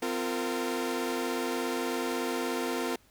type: tone cluster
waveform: sawtooth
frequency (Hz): 257.2 / 347.7 / 457.8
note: C4 / F4 / A#4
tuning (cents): -30 / -8 / -31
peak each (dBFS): -30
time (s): 0.02-2.96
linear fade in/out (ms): 5
effects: pink hiss -63 dBFS RMS until 3.1 s